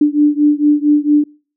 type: beating tone pair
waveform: sine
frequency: 293.8 / 298.2 Hz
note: D4 / D4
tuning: +1 / +27 cents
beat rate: 4.4 Hz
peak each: -11 / -12 dBFS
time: 0.01-1.24 s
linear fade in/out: 5 ms
effects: noise-tail reverb RT60 0.4 s tail -25 dB re dry